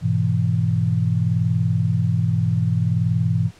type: chord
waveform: sine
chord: E major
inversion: first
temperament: just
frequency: 103.01 / 123.61 / 164.81 Hz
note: G#2 / B2 / E3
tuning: -14 / +2 / 0 cents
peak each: -21 dBFS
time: 0.01-3.51 s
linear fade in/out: 50 ms
effects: pink hiss -50 dBFS RMS until 3.59 s + low-pass 8000 Hz 12 dB/octave